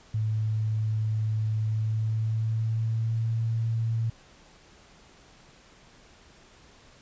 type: tone with pitch glide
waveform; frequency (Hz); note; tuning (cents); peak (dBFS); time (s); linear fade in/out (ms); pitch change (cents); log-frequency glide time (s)
sine; 108.9 to 113.52; A2 to A#2; -17 to -45; -24; 0.14-4.1; 5; +72; 1.65-3.33
effects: pink hiss -55 dBFS RMS until 7.01 s + resampled to 16000 Hz